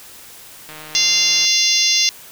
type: click train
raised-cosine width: 0.3 ms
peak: -20 dBFS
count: 118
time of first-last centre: 0.69-1.45 s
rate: 154 Hz
type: harmonic tone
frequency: 694 Hz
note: F5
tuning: 11 cents flat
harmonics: 3 / 4 / 5 / 6 / 7 / 8 / 9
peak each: -25 / -22 / -21 / -22 / -19 / -19 / -20 dBFS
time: 0.95-2.09 s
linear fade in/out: 0 ms
effects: white hiss -40 dBFS RMS until 2.31 s